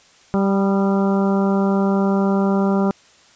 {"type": "harmonic tone with a mistuned harmonic", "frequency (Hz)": 196, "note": "G3", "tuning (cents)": 0, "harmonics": [1, 2, 3, 4, 5, 6, 7], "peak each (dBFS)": [-16, -22, -26, -28, -30, -32, -33], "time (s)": [0.34, 2.91], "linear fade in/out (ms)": 0, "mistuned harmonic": 6, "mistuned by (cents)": 47, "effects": ["white hiss -51 dBFS RMS until 3.35 s", "resampled to 16000 Hz"]}